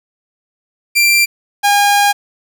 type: tone pair in turn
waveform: sawtooth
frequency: 2363 / 813.1 Hz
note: D7 / G#5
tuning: +10 / -37 cents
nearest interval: octave + tritone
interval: 1847 cents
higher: first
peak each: -5 dBFS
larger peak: neither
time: 0.95-1.26 / 1.63-2.13 s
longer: second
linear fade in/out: 20 ms
effects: 7-bit